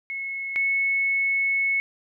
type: tone pair in turn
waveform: sine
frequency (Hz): 2186 / 2200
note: C#7 / C#7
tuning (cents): -25 / -14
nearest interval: unison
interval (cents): 11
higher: second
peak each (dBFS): -28 / -20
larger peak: second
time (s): 0.1-0.56 / 0.56-1.8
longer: second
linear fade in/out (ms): 0
effects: none